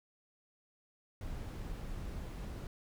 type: noise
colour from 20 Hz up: brown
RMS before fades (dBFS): -42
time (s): 1.21-2.67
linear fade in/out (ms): 2
effects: none